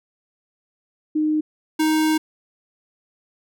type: tone pair in turn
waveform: sine / square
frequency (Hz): 307.2 / 312.4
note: D#4 / D#4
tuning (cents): -22 / +7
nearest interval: unison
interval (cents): 29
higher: second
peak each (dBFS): -17 / -17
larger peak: neither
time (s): 1.15-1.41 / 1.79-2.18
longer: second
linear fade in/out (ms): 10
effects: none